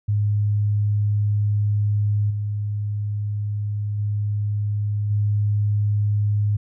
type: tone with level steps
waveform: sine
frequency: 103.83 Hz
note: G#2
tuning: in tune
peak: -17 / -22 / -20 / -17 dBFS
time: 0.08-6.57 s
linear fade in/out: 10 ms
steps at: 2.3 / 3.98 / 5.1 s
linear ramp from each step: 10 ms
effects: none